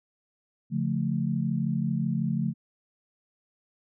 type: chord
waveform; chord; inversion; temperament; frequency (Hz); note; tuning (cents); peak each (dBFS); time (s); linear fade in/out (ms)
sine; Db augmented; none; equal with one note detuned; 141.67 / 174.61 / 220; Db3 / F3 / A3; +38 / 0 / 0; -29; 0.7-2.54; 50
effects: none